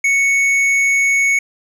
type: tone with hard clipping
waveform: triangle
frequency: 2217 Hz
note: C#7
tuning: in tune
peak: -13 dBFS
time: 0.04-1.39 s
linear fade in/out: 5 ms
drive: 10 dB
effects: none